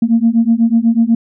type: beating tone pair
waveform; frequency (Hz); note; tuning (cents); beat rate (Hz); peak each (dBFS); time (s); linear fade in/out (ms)
sine; 225.8 / 233.9; A3 / A#3; +45 / +6; 8.1; -11; 0.02-1.15; 5
effects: tanh soft clip ceiling -2 dBFS